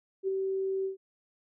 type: tone with ADSR envelope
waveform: sine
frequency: 384.5 Hz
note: G4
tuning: 33 cents flat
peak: -25 dBFS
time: 0.23-0.97 s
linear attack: 48 ms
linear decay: 12 ms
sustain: -3 dB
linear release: 120 ms
effects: none

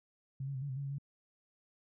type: tone with pitch steps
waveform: sine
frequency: 134.7 / 139.1 / 130 / 142.8 / 129.8 / 140.7 / 138 / 140.9 Hz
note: C#3 / C#3 / C3 / D3 / C3 / C#3 / C#3 / C#3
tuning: -49 / +6 / -11 / -48 / -13 / +26 / -7 / +29 cents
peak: -36 dBFS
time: 0.4-0.984 s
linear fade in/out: 5 ms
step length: 73 ms
effects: none

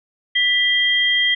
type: tone pair together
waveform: sine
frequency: 1975.5 / 3207 Hz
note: B6 / G7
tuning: 0 / +39 cents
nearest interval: minor sixth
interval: 839 cents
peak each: -17 dBFS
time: 0.35-1.35 s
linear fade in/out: 10 ms
effects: none

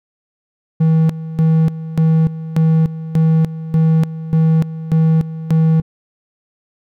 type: tone with tremolo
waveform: triangle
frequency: 160.5 Hz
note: E3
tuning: 46 cents flat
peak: -7 dBFS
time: 0.8-5.82 s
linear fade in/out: 10 ms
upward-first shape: square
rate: 1.7 Hz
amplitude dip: 80%
effects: none

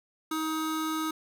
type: tone pair together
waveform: square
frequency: 315.8 / 1263 Hz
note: D#4 / D#6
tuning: +26 / +26 cents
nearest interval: 2 octaves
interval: 2400 cents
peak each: -31 / -34 dBFS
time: 0.31-1.11 s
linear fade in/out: 5 ms
effects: none

